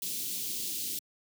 white band-stop noise, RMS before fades -35 dBFS, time 0.02-0.99 s, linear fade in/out 2 ms, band 360 to 3100 Hz, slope 24 dB/octave, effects high-pass 150 Hz 12 dB/octave

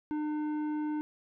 sine tone with tanh clipping, 302.3 Hz, D#4, 50 cents flat, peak -32 dBFS, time 0.11-1.01 s, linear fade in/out 0 ms, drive 10 dB, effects none

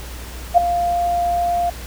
sine tone with ADSR envelope, 698 Hz, F5, 1 cent flat, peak -4 dBFS, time 0.54-1.7 s, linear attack 36 ms, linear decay 5 ms, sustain -12 dB, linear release 6 ms, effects added 60 Hz sine -31 dBFS peak until 1.86 s + pink hiss -36 dBFS RMS until 1.86 s

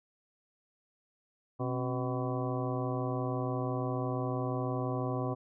harmonic tone with a mistuned harmonic, 125.9 Hz, B2, 34 cents sharp, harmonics 1 / 2 / 3 / 4 / 5 / 6 / 8 / 9, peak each -34 / -37 / -39 / -40 / -41 / -42 / -43 / -44 dBFS, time 1.59-5.35 s, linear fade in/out 20 ms, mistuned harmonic 2, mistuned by +96 cents, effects none

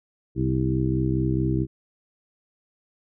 harmonic tone with a mistuned harmonic, 64.6 Hz, C2, 21 cents flat, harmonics 1 / 2 / 3 / 4 / 5 / 6, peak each -29 / -24 / -30 / -32 / -26 / -32 dBFS, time 0.35-1.67 s, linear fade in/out 50 ms, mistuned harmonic 6, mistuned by +18 cents, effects none

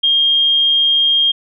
sine tone, 3223 Hz, G7, 47 cents sharp, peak -10 dBFS, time 0.03-1.32 s, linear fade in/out 10 ms, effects none

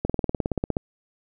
slowing click train, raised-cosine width 2 ms, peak -10 dBFS, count 14, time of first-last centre 0.05-0.768 s, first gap 46 ms, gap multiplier 1.03, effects none

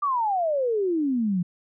sine exponential sweep, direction down, 1200 to 170 Hz, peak -21 dBFS, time 0.02-1.43 s, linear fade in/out 10 ms, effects none

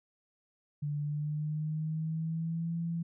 sine tone with pitch glide, 146.83 to 167.69 Hz, D3 to E3, 0 to +30 cents, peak -31 dBFS, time 0.82-3.03 s, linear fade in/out 10 ms, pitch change +230 cents, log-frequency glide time 1.01-2.75 s, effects none

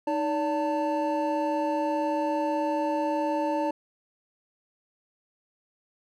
triangle tone cluster, 310.1 / 575 / 892 Hz, D#4 / D5 / A5, -6 / -37 / +23 cents, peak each -27 dBFS, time 0.07-3.71 s, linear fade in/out 5 ms, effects none

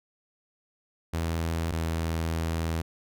sawtooth tone pair in turn, 82.4 / 81.83 Hz, E2 / E2, 0 / -12 cents, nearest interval unison, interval 12 cents, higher first, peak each -23 dBFS, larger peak neither, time 1.13-1.72 / 1.72-2.82 s, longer second, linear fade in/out 10 ms, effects none

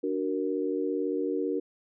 sine chord, D augmented, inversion none, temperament equal with one note detuned, 293.7 / 371.7 / 466.2 Hz, D4 / F#4 / A#4, 0 / +8 / 0 cents, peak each -31 dBFS, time 0.03-1.6 s, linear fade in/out 10 ms, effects none

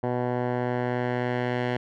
10% pulse tone with low-pass filter sweep, 123.47 Hz, B2, in tune, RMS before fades -27 dBFS, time 0.03-1.77 s, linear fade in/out 5 ms, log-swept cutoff 1000 to 2500 Hz, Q 1.2, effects none

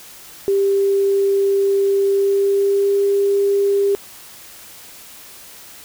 sine tone with pitch glide, 395 to 399.4 Hz, G4 to G4, +13 to +32 cents, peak -13 dBFS, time 0.48-3.95 s, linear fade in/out 0 ms, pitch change +19 cents, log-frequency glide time 2.09-3.01 s, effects white hiss -40 dBFS RMS until 5.84 s

